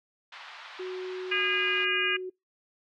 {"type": "band-pass noise", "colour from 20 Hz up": "pink", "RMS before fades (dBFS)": -46, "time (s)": [0.32, 1.85], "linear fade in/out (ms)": 5, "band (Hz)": [880, 4000], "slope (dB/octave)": 24}
{"type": "tone", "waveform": "sine", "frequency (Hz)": 370, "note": "F#4", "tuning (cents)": 0, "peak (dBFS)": -33, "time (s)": [0.79, 2.3], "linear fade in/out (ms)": 10}
{"type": "harmonic tone", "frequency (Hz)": 408, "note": "G#4", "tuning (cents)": -31, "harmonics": [3, 4, 5, 6, 7], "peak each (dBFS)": [-37, -30, -34, -28, -31], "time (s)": [1.31, 2.17], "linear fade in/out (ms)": 10}
{"effects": ["noise-tail reverb RT60 0.2 s tail -26 dB re dry"]}